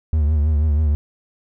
triangle tone with vibrato, 75.7 Hz, D#2, 47 cents flat, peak -12 dBFS, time 0.13-0.95 s, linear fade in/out 0 ms, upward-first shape triangle, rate 6.2 Hz, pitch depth 91 cents each way, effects none

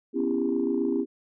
sine chord, C# half-diminished seventh, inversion third, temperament just, 249.5 / 277.2 / 332.6 / 399.1 Hz, B3 / C#4 / E4 / G4, +18 / 0 / +16 / +31 cents, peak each -28 dBFS, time 0.13-1.06 s, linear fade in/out 50 ms, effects tanh soft clip ceiling -15 dBFS

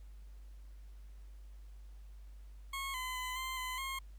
20% pulse tone with pitch steps, 1090 / 1020 / 1012 / 1041 / 1018 / 1073 Hz, C#6 / C6 / B5 / C6 / C6 / C6, -29 / -44 / +42 / -9 / -48 / +43 cents, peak -33 dBFS, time 2.73-3.99 s, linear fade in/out 5 ms, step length 210 ms, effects added 50 Hz sine -49 dBFS peak until 4.18 s + pink hiss -71 dBFS RMS until 4.18 s

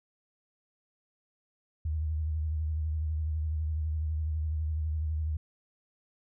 sine tone with vibrato, 77.78 Hz, D#2, in tune, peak -28 dBFS, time 1.85-5.37 s, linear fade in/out 5 ms, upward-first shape triangle, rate 12 Hz, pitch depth 66 cents each way, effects none

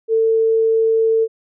sine tone, 447.9 Hz, A4, 31 cents sharp, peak -12 dBFS, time 0.08-1.28 s, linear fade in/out 50 ms, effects none

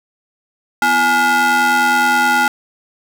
square ring-modulated tone, 293.7 Hz, D4, in tune, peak -9 dBFS, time 0.82-2.48 s, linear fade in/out 2 ms, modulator 1130 Hz, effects none

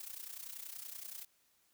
blue noise with amplitude modulation, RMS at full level -44 dBFS, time 0-1.25 s, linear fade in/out 5 ms, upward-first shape sine, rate 30.5 Hz, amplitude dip 75%, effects white hiss -73 dBFS RMS until 1.73 s

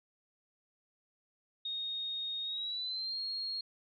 sine tone with pitch glide, 3718 to 4271 Hz, A#7 to C8, -5 to +35 cents, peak -35 dBFS, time 1.65-3.61 s, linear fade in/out 5 ms, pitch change +240 cents, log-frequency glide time 2.43-3.21 s, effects none

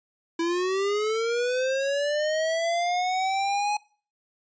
square linear sweep, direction up, 329.6 to 839 Hz, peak -24 dBFS, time 0.39-3.77 s, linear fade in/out 5 ms, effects noise-tail reverb RT60 0.4 s tail -22 dB re dry + resampled to 16000 Hz

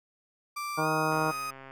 35% pulse tone with pitch glide, 1174.7 to 1251.8 Hz, D6 to D#6, 0 to +10 cents, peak -31 dBFS, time 0.56-1.51 s, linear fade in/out 10 ms, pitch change +110 cents, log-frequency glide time 0.79-0.88 s
harmonic tone, 156.7 Hz, D#3, 13 cents sharp, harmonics 1 / 2 / 3 / 4 / 5 / 6 / 7 / 9, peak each -34 / -34 / -34 / -34 / -34 / -34 / -34 / -34 dBFS, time 0.77-1.32 s, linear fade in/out 20 ms
click train, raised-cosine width 0.5 ms, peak -31 dBFS, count 80, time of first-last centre 1.12-1.71 s, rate 134 Hz
effects none

